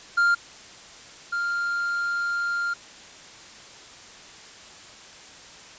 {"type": "tone pair in turn", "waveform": "triangle", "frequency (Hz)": [1396.9, 1396.9], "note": ["F6", "F6"], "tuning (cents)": [0, 0], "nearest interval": "unison", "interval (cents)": 0, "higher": "neither", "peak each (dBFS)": [-15, -22], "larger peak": "first", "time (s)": [[0.17, 0.35], [1.32, 2.74]], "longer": "second", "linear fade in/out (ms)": 10, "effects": ["white hiss -45 dBFS RMS until 5.78 s", "resampled to 16000 Hz"]}